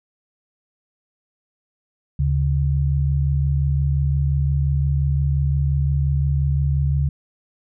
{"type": "tone pair together", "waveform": "sine", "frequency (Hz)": [74.27, 140], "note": ["D2", "C#3"], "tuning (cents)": [20, 18], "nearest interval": "major seventh", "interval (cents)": 1098, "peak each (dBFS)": -19, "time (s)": [2.19, 7.09], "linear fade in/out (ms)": 5, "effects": []}